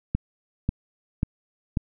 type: click train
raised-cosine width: 5 ms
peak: -10 dBFS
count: 4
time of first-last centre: 0.15-1.772 s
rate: 1.85 Hz
effects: none